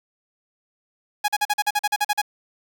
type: tone bursts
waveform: sawtooth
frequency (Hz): 830.6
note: G#5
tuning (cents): 0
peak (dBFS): -14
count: 12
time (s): 1.24-2.218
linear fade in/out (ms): 10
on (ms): 43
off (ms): 42
effects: 7-bit